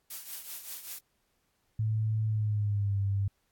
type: noise with tremolo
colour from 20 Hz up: blue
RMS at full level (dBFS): -38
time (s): 0.1-0.99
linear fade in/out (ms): 5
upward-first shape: triangle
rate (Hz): 5.2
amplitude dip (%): 70
type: tone with pitch glide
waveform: sine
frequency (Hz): 109.3 to 99.08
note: A2 to G2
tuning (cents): -11 to +19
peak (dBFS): -26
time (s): 1.79-3.28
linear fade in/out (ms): 5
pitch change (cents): -170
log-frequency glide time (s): 2.26-2.98
effects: pink hiss -75 dBFS RMS until 3.51 s + AAC 64 kbps